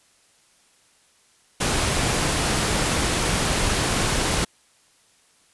pink noise, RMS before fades -22 dBFS, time 1.6-4.45 s, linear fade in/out 10 ms, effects white hiss -59 dBFS RMS until 5.53 s + resampled to 24000 Hz

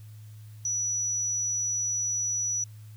sine tone, 5890 Hz, F#8, 9 cents flat, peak -26 dBFS, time 0.65-2.64 s, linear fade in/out 2 ms, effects added 107 Hz sine -43 dBFS peak until 2.96 s + white hiss -61 dBFS RMS until 2.96 s

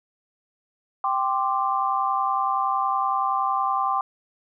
sine chord, G suspended fourth, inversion none, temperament just, 784 / 1045.3 / 1176 Hz, G5 / C6 / D6, 0 / -2 / +2 cents, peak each -25 dBFS, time 1.04-4.01 s, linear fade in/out 2 ms, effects none

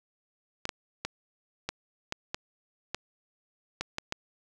clicks, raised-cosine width 0.2 ms, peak -14 dBFS, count 10, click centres 0.654 / 0.692 / 1.05 / 1.69 / 2.124 / 2.345 / 2.946 / 3.81 / 3.984 / 4.124 s, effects none

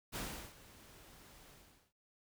pink noise with ADSR envelope, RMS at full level -41 dBFS, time 0.12-1.93 s, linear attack 36 ms, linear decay 370 ms, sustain -18 dB, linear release 450 ms, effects none

